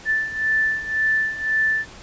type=beating tone pair; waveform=sine; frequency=1760 / 1761.9 Hz; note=A6 / A6; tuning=0 / +2 cents; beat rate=1.9 Hz; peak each=-24 / -20 dBFS; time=0.05-1.86 s; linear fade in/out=50 ms; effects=pink hiss -42 dBFS RMS until 2.02 s + resampled to 16000 Hz